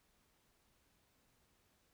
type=silence; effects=pink hiss -75 dBFS RMS until 1.93 s

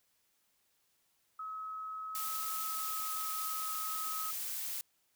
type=tone with pitch glide; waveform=sine; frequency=1282 to 1273.9 Hz; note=E6 to D#6; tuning=-49 to +40 cents; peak=-39 dBFS; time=1.39-4.31 s; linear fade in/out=5 ms; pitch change=-11 cents; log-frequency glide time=2.72-3.1 s
type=noise; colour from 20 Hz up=blue; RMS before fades=-39 dBFS; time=2.15-4.81 s; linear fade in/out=0 ms
effects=white hiss -75 dBFS RMS until 5.15 s

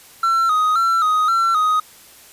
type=tone with vibrato; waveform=triangle; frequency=1300 Hz; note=E6; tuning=24 cents flat; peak=-12 dBFS; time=0.23-1.8 s; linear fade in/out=5 ms; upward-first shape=square; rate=1.9 Hz; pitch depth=66 cents each way; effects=white hiss -45 dBFS RMS until 2.32 s + resampled to 32000 Hz

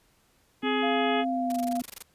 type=harmonic tone; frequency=420 Hz; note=G#4; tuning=19 cents sharp; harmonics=1 / 2 / 3 / 4 / 5 / 6 / 7 / 8; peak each=-29 / -32 / -34 / -35 / -36 / -37 / -37 / -38 dBFS; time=0.62-1.25 s; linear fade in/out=50 ms
type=tone with pitch glide; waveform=sine; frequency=260.9 to 249 Hz; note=C4 to B3; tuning=-5 to +14 cents; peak=-28 dBFS; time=0.63-1.82 s; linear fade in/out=2 ms; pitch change=-81 cents; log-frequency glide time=1.27-1.63 s
type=tone; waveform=sine; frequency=695 Hz; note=F5; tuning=9 cents flat; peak=-28 dBFS; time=0.82-1.81 s; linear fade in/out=20 ms
type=noise bursts; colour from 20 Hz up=white; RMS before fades=-40 dBFS; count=13; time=1.5-2.024 s; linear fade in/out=2 ms; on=20 ms; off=22 ms
effects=pink hiss -65 dBFS RMS until 2.14 s + resampled to 32000 Hz

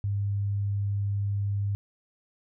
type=tone; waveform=sine; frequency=100.7 Hz; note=G2; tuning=47 cents sharp; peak=-25 dBFS; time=0.04-1.75 s; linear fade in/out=0 ms; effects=none

